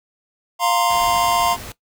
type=chord; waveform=square; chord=F suspended fourth; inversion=none; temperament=equal; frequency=698.5 / 932.3 / 1046.5 Hz; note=F5 / Bb5 / C6; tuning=0 / 0 / 0 cents; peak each=-21 dBFS; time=0.59-1.57 s; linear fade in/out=50 ms
type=noise; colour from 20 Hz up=pink; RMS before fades=-34 dBFS; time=0.9-1.72 s; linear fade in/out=2 ms
effects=noise-tail reverb RT60 0.1 s tail -17 dB re dry